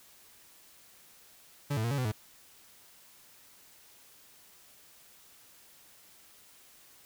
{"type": "tone with pitch steps", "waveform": "40% pulse", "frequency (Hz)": [143.5, 109.7, 117.6, 141.6, 127.2, 107], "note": ["D3", "A2", "A#2", "C#3", "C3", "A2"], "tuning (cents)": [-40, -5, 16, 37, -48, -48], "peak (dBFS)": -28, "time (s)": [1.7, 2.12], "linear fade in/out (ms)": 10, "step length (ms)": 70, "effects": ["white hiss -58 dBFS RMS until 7.05 s"]}